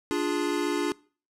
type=chord; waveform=square; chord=D diminished; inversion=none; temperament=equal; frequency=293.7 / 349.2 / 415.3 Hz; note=D4 / F4 / Ab4; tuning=0 / 0 / 0 cents; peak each=-29 / -30 / -32 dBFS; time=0.11-0.92 s; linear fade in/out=0 ms; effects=noise-tail reverb RT60 0.4 s tail -22 dB re dry + low-pass 10000 Hz 12 dB/octave